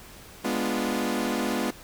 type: chord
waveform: sawtooth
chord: G# diminished seventh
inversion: none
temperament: equal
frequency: 207.7 / 246.9 / 293.7 / 349.2 Hz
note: G#3 / B3 / D4 / F4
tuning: 0 / 0 / 0 / 0 cents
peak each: -27 / -25 / -29 / -28 dBFS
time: 0.44-1.71 s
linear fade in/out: 10 ms
effects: pink hiss -47 dBFS RMS until 1.83 s